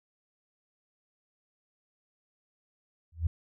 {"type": "tone with exponential growth", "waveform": "sine", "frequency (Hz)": 82.3, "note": "E2", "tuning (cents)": -2, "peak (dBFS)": -20, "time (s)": [3.12, 3.27], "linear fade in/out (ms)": 5, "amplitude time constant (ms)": 31, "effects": []}